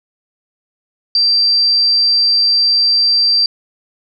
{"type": "tone", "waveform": "sine", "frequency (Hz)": 4699, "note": "D8", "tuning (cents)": 0, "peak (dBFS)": -9, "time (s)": [1.15, 3.46], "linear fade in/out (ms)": 2, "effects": []}